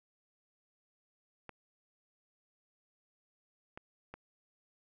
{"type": "clicks", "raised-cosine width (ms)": 0.5, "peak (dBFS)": -30, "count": 3, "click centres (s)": [1.493, 3.775, 4.14], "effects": []}